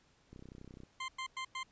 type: click train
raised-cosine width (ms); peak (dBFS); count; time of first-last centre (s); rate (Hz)
3; -38; 17; 0.33-0.835; 31.7
type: tone bursts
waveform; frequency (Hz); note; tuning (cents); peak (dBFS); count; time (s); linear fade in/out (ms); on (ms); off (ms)
20% pulse; 1046; C6; -1; -33; 4; 1-1.632; 5; 83; 100
effects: pink hiss -69 dBFS RMS until 1.71 s + resampled to 16000 Hz